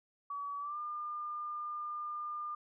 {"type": "tone with pitch glide", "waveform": "sine", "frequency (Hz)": [1139, 1203.9], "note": ["C#6", "D6"], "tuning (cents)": [47, 43], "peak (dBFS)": -37, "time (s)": [0.3, 2.55], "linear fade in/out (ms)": 5, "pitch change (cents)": 96, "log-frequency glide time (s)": [0.59, 0.78], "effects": []}